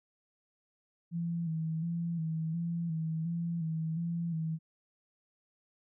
sine tone with vibrato, 164.81 Hz, E3, in tune, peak -31 dBFS, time 1.11-4.59 s, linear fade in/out 50 ms, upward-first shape square, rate 1.4 Hz, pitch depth 46 cents each way, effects none

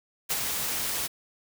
white noise with ADSR envelope, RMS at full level -26 dBFS, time 0.29-1.08 s, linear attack 23 ms, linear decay 37 ms, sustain -4 dB, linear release 21 ms, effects none

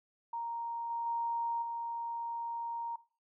sine tone with level steps, 932.3 Hz, A#5, in tune, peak -35 / -33 / -31 / -35 dBFS, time 0.33-2.96 s, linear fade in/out 5 ms, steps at 0.9 / 1.06 / 1.62 s, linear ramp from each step 5 ms, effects noise-tail reverb RT60 0.4 s tail -19 dB re dry

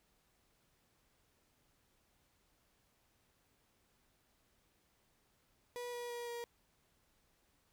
35% pulse tone with pitch steps, 486.3 / 482.1 / 477.9 / 473.8 Hz, B4 / B4 / A#4 / A#4, -27 / -42 / +43 / +28 cents, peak -40 dBFS, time 5.76-6.44 s, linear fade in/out 0 ms, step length 170 ms, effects pink hiss -75 dBFS RMS until 7.72 s

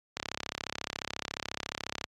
click train, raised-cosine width 0.2 ms, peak -15 dBFS, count 65, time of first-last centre 0.17-2.041 s, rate 34.2 Hz, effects high-pass 60 Hz 12 dB/octave + AAC 48 kbps

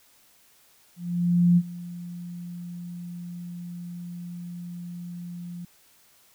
sine tone with ADSR envelope, 174.61 Hz, F3, in tune, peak -14 dBFS, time 0.96-5.65 s, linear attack 610 ms, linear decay 51 ms, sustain -20 dB, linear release 4 ms, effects white hiss -59 dBFS RMS until 6.34 s

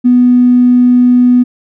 triangle tone with tanh clipping, 246.9 Hz, B3, in tune, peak -3 dBFS, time 0.04-1.44 s, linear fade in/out 20 ms, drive 2 dB, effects none

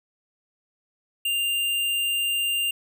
square tone, 2794 Hz, F7, in tune, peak -23 dBFS, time 1.25-2.71 s, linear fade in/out 5 ms, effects none

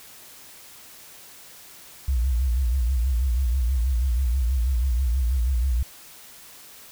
sine tone with vibrato, 62.4 Hz, B1, 19 cents sharp, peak -19 dBFS, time 2.08-5.83 s, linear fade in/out 5 ms, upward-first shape sine, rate 6.2 Hz, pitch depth 150 cents each way, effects white hiss -46 dBFS RMS until 6.91 s

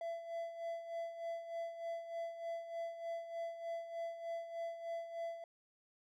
triangle tone with tremolo, 671 Hz, E5, 31 cents sharp, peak -36 dBFS, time 0.01-5.44 s, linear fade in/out 2 ms, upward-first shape sine, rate 3.3 Hz, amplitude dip 65%, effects none

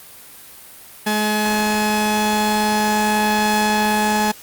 sawtooth tone pair together, 212.2 / 849 Hz, G#3 / G#5, +38 / +38 cents, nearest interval 2 octaves, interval 2400 cents, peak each -15 dBFS, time 1.06-4.32 s, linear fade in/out 10 ms, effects white hiss -41 dBFS RMS until 4.42 s + Opus 32 kbps

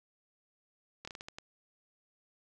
slowing click train, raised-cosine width 0.2 ms, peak -26 dBFS, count 7, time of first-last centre 1.05-1.385 s, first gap 25 ms, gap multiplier 1.32, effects none

